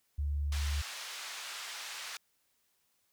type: tone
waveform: sine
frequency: 72.4 Hz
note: D2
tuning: 24 cents flat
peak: -30 dBFS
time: 0.18-0.82 s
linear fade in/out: 10 ms
type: band-pass noise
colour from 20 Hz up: white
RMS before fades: -43 dBFS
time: 0.52-2.17 s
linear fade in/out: 2 ms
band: 960 to 5100 Hz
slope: 12 dB/octave
effects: white hiss -75 dBFS RMS until 3.12 s